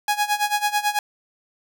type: tone with tremolo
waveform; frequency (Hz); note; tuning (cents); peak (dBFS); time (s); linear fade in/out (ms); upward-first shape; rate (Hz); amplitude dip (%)
sawtooth; 831; G#5; +1; -13; 0.08-0.99; 2; sine; 9.1; 85
effects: none